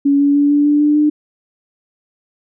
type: tone with pitch steps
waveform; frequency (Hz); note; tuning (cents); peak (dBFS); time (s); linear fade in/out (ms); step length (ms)
sine; 281.6 / 284.5 / 287.5 / 290.5 / 293.6 / 296.6 / 299.7; C#4 / C#4 / D4 / D4 / D4 / D4 / D4; +27 / +45 / -37 / -19 / 0 / +17 / +35; -9; 0.05-1.1; 10; 150
effects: none